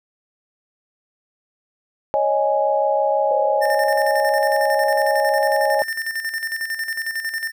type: chord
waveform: sine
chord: C# suspended second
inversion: none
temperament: equal with one note detuned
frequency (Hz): 554.4 / 620.5 / 830.6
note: C#5 / D#5 / G#5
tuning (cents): 0 / -5 / 0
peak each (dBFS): -20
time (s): 2.14-5.82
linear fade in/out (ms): 0
type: tone with exponential decay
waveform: sine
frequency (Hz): 517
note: C5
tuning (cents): -21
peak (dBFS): -23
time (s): 3.31-5.2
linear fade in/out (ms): 1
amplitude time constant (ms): 410
type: tone with tremolo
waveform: square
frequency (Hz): 1800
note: A6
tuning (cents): +39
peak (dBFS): -22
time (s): 3.61-7.52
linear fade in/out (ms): 20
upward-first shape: square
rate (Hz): 11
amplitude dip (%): 60
effects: none

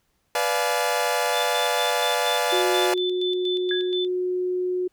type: chord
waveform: sawtooth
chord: B diminished seventh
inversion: none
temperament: equal with one note detuned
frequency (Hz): 493.9 / 587.3 / 698.5 / 851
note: B4 / D5 / F5 / Ab5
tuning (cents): 0 / 0 / 0 / +42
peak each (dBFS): -23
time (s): 0.35-2.94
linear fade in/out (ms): 2
type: tone with tremolo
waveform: sine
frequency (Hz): 3520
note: A7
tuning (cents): 0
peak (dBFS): -26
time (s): 1.31-4.08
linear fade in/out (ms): 50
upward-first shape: square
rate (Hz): 4.2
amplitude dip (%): 70
type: tone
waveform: sine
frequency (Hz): 363.7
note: F#4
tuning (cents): -30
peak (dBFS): -22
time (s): 2.52-4.88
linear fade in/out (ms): 10
type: tone with exponential decay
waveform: sine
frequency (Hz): 1661.2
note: G#6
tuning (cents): 0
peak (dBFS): -25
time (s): 3.71-3.98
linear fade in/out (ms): 1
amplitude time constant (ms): 57
effects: pink hiss -70 dBFS RMS until 4.92 s

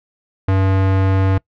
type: tone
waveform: square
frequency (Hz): 95.8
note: G2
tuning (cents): -39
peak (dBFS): -13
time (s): 0.48-1.38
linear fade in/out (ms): 5
effects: noise-tail reverb RT60 0.1 s tail -24 dB re dry + low-pass 2000 Hz 12 dB/octave

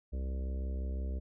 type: harmonic tone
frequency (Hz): 65.8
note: C2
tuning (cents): +10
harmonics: 1 / 3 / 4 / 5 / 6 / 7 / 8 / 9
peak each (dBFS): -33 / -47 / -52 / -54 / -54 / -54 / -60 / -54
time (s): 0.12-1.2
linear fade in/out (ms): 20
effects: none

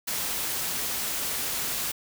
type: noise with amplitude modulation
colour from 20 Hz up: white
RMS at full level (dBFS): -28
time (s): 0.07-1.92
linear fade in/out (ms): 10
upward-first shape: sine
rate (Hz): 272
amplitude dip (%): 40
effects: none

